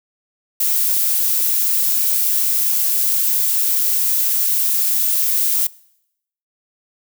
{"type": "noise", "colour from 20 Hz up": "violet", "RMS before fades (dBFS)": -17, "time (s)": [0.6, 5.67], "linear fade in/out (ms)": 5, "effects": ["noise-tail reverb RT60 0.8 s tail -23 dB re dry"]}